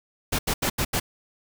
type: noise bursts at uneven times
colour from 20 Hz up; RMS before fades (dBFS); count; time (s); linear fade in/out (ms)
pink; -24; 5; 0.32-0.39 / 0.47-0.54 / 0.62-0.7 / 0.78-0.85 / 0.93-1; 10
effects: none